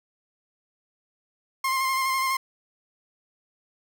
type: tone with vibrato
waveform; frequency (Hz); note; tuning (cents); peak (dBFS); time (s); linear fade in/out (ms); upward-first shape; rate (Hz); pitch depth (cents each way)
30% pulse; 1058; C6; +19; -20; 1.64-2.37; 5; square; 12; 19
effects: none